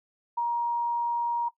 sine tone, 945 Hz, A#5, 23 cents sharp, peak -24 dBFS, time 0.37-1.49 s, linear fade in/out 10 ms, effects noise-tail reverb RT60 0.1 s tail -18 dB re dry

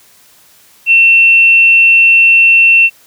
sine tone, 2700 Hz, E7, 41 cents sharp, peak -3 dBFS, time 0.86-2.9 s, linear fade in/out 50 ms, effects white hiss -45 dBFS RMS until 3.06 s + high-pass 60 Hz 12 dB/octave

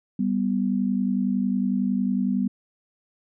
sine tone pair together, 195.96 / 246.9 Hz, G3 / B3, 0 / 0 cents, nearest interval major third, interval 400 cents, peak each -23 / -24 dBFS, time 0.19-2.48 s, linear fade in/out 5 ms, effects none

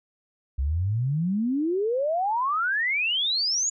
sine exponential sweep, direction up, 63.6 to 6980 Hz, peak -22 dBFS, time 0.58-3.7 s, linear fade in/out 10 ms, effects none

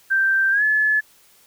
sine tone with pitch glide, 1568 to 1719.8 Hz, G6 to A6, 0 to -40 cents, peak -15 dBFS, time 0.1-1.01 s, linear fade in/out 20 ms, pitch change +160 cents, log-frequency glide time 0.51-0.63 s, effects white hiss -54 dBFS RMS until 1.46 s

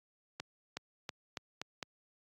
accelerating click train, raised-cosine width 0.2 ms, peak -21 dBFS, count 6, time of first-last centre 0.4-1.828 s, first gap 370 ms, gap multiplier 0.87, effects high-pass 100 Hz 12 dB/octave + Opus 48 kbps

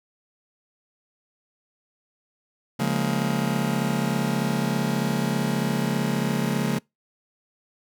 40% pulse chord, Bb minor seventh, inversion first, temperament just, 139.85 / 174.81 / 209.8 / 233.1 Hz, Db3 / F3 / Ab3 / Bb3, +16 / +2 / +18 / 0 cents, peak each -27 dBFS, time 2.79-6.79 s, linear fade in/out 10 ms, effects noise-tail reverb RT60 0.2 s tail -25 dB re dry

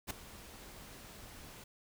pink noise with ADSR envelope, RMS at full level -36 dBFS, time 0.07-1.64 s, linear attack 35 ms, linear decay 6 ms, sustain -16 dB, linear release 4 ms, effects none

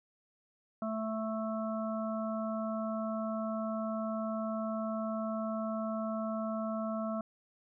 harmonic tone, 220 Hz, A3, in tune, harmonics 1 / 3 / 5 / 6, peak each -35 / -37 / -44 / -43 dBFS, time 0.82-7.21 s, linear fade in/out 2 ms, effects none

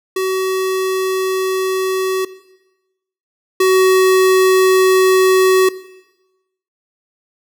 square tone pair in turn, 377.4 / 375.5 Hz, F#4 / F#4, +34 / +26 cents, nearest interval unison, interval 8 cents, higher first, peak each -16 / -10 dBFS, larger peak second, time 0.16-2.25 / 3.6-5.69 s, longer neither, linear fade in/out 5 ms, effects noise-tail reverb RT60 1.0 s tail -17 dB re dry

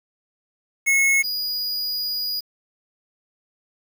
square tone pair in turn, 2183 / 4901 Hz, C#7 / D#8, -27 / -27 cents, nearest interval octave + major second, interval 1400 cents, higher second, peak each -16 / -24 dBFS, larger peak first, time 0.86-1.23 / 1.23-2.41 s, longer second, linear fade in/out 20 ms, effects 7-bit

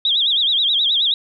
sine tone with vibrato, 3520 Hz, A7, in tune, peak -14 dBFS, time 0.05-1.14 s, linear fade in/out 2 ms, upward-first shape sine, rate 9.4 Hz, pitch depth 180 cents each way, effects none

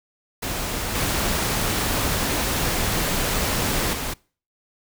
pink noise with level steps, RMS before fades -27 / -23 / -28 dBFS, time 0.42-4.14 s, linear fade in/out 10 ms, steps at 0.95 / 3.93 s, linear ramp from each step 5 ms, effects noise-tail reverb RT60 0.4 s tail -24 dB re dry

